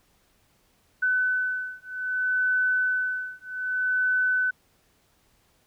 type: beating tone pair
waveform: sine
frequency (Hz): 1506 / 1506.63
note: F#6 / F#6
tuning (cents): +30 / +31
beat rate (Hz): 0.63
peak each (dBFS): -26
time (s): 1.02-4.51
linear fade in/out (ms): 10
effects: pink hiss -65 dBFS RMS until 5.66 s